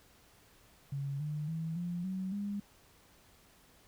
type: tone with pitch steps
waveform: sine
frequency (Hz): 139.3 / 150.16 / 161.87 / 174.5 / 188.1 / 202.8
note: C#3 / D3 / E3 / F3 / F#3 / G#3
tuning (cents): +9 / +39 / -31 / -1 / +29 / -41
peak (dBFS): -34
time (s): 0.92-2.6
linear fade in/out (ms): 5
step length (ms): 280
effects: pink hiss -63 dBFS RMS until 3.87 s